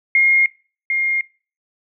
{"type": "tone pair in turn", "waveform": "sine", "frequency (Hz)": [2138, 2128], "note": ["C7", "C7"], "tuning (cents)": [37, 29], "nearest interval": "unison", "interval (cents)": 8, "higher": "first", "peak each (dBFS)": [-10, -16], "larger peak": "first", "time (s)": [[0.15, 0.46], [0.9, 1.21]], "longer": "neither", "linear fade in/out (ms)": 2, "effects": ["noise-tail reverb RT60 0.4 s tail -23 dB re dry"]}